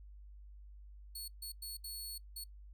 15% pulse tone bursts at uneven times, 4400 Hz, C#8, 14 cents flat, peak -36 dBFS, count 5, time 1.15-1.28 / 1.42-1.52 / 1.62-1.77 / 1.84-2.18 / 2.36-2.44 s, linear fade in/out 5 ms, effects noise-tail reverb RT60 0.1 s tail -21 dB re dry + added 50 Hz sine -51 dBFS peak until 2.73 s

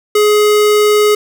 square tone, 420 Hz, G#4, 19 cents sharp, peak -8 dBFS, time 0.15-1.15 s, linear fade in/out 5 ms, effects none

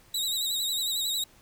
sawtooth tone with vibrato, 3837 Hz, A#7, 49 cents sharp, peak -24 dBFS, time 0.14-1.24 s, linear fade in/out 5 ms, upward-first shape triangle, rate 11 Hz, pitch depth 82 cents each way, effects pink hiss -58 dBFS RMS until 1.41 s

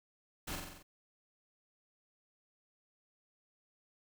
pink noise with echo, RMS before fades -41 dBFS, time 0.47-0.56 s, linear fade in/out 10 ms, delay 45 ms, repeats 6, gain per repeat -3 dB, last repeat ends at 0.83 s, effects none

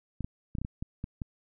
clicks, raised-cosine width 5 ms, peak -22 dBFS, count 9, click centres 0.207 / 0.245 / 0.552 / 0.585 / 0.616 / 0.649 / 0.825 / 1.041 / 1.218 s, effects none

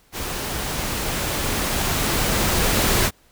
pink noise with level ramp, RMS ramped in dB -28 to -18 dBFS, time 0.12-3.11 s, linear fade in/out 50 ms, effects pink hiss -57 dBFS RMS until 3.31 s

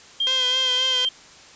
sine tone with pitch glide, 3200 to 3150 Hz, G7 to G7, +35 to +8 cents, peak -19 dBFS, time 0.2-1.09 s, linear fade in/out 5 ms, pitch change -27 cents, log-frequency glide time 0.41-0.97 s
5% pulse tone with vibrato, 511 Hz, C5, 41 cents flat, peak -15 dBFS, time 0.27-1.05 s, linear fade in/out 0 ms, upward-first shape sine, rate 3.8 Hz, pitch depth 36 cents each way
effects white hiss -46 dBFS RMS until 1.55 s + resampled to 16000 Hz

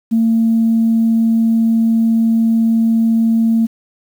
sine tone, 226.5 Hz, A#3, 50 cents flat, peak -9 dBFS, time 0.11-3.67 s, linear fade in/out 20 ms, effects tanh soft clip ceiling -5 dBFS + 7-bit

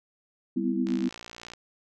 sine chord, C major seventh, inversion second, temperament equal with one note detuned, 196 / 246.9 / 254.9 / 329.6 Hz, G3 / B3 / C4 / E4, 0 / 0 / -45 / 0 cents, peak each -30 dBFS, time 0.56-1.09 s, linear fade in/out 10 ms
click train, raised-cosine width 0.2 ms, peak -24 dBFS, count 40, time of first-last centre 0.87-1.536 s, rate 58.6 Hz
effects none

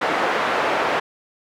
pink band-pass noise, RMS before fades -21 dBFS, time 0.01-1 s, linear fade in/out 10 ms, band 490 to 1800 Hz, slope 12 dB/octave, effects none

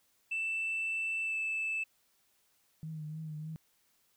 sine tone with pitch glide, 2656 to 2630 Hz, E7 to E7, +12 to -5 cents, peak -30 dBFS, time 0.31-1.84 s, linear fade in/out 10 ms, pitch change -17 cents, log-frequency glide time 1.22-1.36 s
sine tone with vibrato, 155.56 Hz, D#3, in tune, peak -38 dBFS, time 2.83-3.56 s, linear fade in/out 0 ms, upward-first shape triangle, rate 3.3 Hz, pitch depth 50 cents each way
effects tanh soft clip ceiling -29 dBFS + white hiss -72 dBFS RMS until 4.16 s

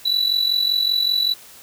triangle tone with amplitude modulation, 3951 Hz, B7, in tune, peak -12 dBFS, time 0.05-1.34 s, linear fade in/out 10 ms, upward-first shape sine, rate 45.2 Hz, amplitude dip 70%, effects white hiss -44 dBFS RMS until 1.62 s

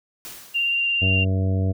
white noise with exponential decay, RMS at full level -35 dBFS, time 0.25-1.08 s, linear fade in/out 0 ms, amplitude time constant 180 ms
sine tone with vibrato, 2778 Hz, F7, 10 cents flat, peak -19 dBFS, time 0.54-1.25 s, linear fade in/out 20 ms, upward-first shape triangle, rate 17 Hz, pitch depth 15 cents each way
harmonic tone, 94.9 Hz, F#2, 44 cents sharp, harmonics 1 / 2 / 3 / 4 / 5 / 6 / 7, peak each -19 / -28 / -31 / -39 / -34 / -40 / -36 dBFS, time 1.01-1.73 s, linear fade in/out 20 ms
effects none

